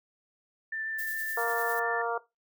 sine tone with vibrato, 1774 Hz, A6, 14 cents sharp, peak -32 dBFS, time 0.72-2.02 s, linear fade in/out 5 ms, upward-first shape triangle, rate 7.1 Hz, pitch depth 12 cents each way
violet noise with tremolo, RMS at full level -39 dBFS, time 0.98-1.8 s, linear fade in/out 10 ms, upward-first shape sine, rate 10 Hz, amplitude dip 40%
harmonic tone, 233.1 Hz, A#3, in tune, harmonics 2 / 3 / 4 / 5 / 6, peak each -32 / -34 / -35 / -36 / -37 dBFS, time 1.37-2.18 s, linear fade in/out 5 ms
effects noise-tail reverb RT60 0.2 s tail -17 dB re dry

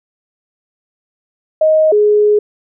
sine tone pair in turn, 626 / 418.5 Hz, D#5 / G#4, +10 / +13 cents, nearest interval perfect fifth, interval 697 cents, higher first, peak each -7 dBFS, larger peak neither, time 1.61-1.92 / 1.92-2.39 s, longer second, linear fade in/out 5 ms, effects none

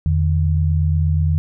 sine tone pair together, 83.91 / 152.3 Hz, E2 / D#3, +31 / -37 cents, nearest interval minor seventh, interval 1032 cents, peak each -15 / -19 dBFS, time 0.06-1.38 s, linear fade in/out 0 ms, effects none

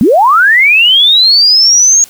sine linear sweep, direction up, 185 to 6645 Hz, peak -3 dBFS, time 0.01-2.04 s, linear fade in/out 0 ms, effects white hiss -37 dBFS RMS until 2.09 s

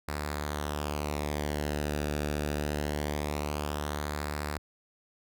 sawtooth tone with flanger, 74.1 Hz, D2, 16 cents sharp, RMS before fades -33 dBFS, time 0.08-4.58 s, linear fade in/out 5 ms, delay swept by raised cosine 0.32 to 0.96 ms, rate 0.23 Hz, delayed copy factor -0.6, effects none

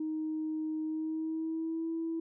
sine tone with pitch glide, 312.5 to 328 Hz, D#4 to E4, +8 to -9 cents, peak -31 dBFS, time 0-2.2 s, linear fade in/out 5 ms, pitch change +83 cents, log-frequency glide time 0.83-1.9 s, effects tanh soft clip ceiling -27 dBFS

